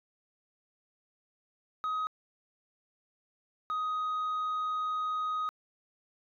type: tone pair in turn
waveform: sine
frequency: 1261 / 1252.3 Hz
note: D#6 / D#6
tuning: +23 / +11 cents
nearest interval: unison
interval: 12 cents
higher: first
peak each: -27 dBFS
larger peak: neither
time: 1.84-2.07 / 3.7-5.49 s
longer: second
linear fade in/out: 0 ms
effects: tanh soft clip ceiling -29 dBFS